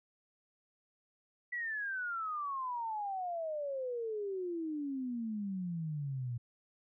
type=exponential sweep; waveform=sine; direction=down; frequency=1975.5 to 117 Hz; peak=-35 dBFS; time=1.52-6.38 s; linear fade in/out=10 ms; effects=none